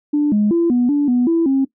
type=tone with pitch steps; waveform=sine; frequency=294.6 / 208.9 / 338.7 / 244.6 / 289.5 / 245.9 / 332.5 / 269.6 Hz; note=D4 / G#3 / E4 / B3 / D4 / B3 / E4 / C#4; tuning=+6 / +10 / +47 / -16 / -25 / -7 / +15 / -48 cents; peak=-11 dBFS; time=0.13-1.65 s; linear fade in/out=10 ms; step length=190 ms; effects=noise-tail reverb RT60 0.1 s tail -18 dB re dry + tanh soft clip ceiling -8 dBFS